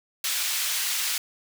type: high-pass noise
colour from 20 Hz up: pink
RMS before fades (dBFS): -27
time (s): 0.24-1.18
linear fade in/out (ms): 2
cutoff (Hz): 2400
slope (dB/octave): 12
effects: none